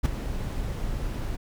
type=noise with ADSR envelope; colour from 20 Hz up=brown; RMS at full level=-18 dBFS; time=0.03-1.37 s; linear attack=27 ms; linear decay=8 ms; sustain=-12 dB; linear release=21 ms; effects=none